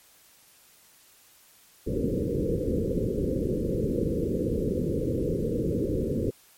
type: low-pass noise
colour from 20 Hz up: white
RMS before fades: -27 dBFS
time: 1.86-6.31 s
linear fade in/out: 20 ms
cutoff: 520 Hz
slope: 96 dB/octave
effects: white hiss -57 dBFS RMS until 6.57 s + MP3 64 kbps